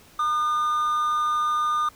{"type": "tone with amplitude modulation", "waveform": "triangle", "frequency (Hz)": 1214, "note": "D#6", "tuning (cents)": -43, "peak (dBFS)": -17, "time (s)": [0.19, 1.89], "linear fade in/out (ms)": 5, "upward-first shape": "sine", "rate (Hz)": 285, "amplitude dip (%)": 40, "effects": ["pink hiss -52 dBFS RMS until 1.95 s"]}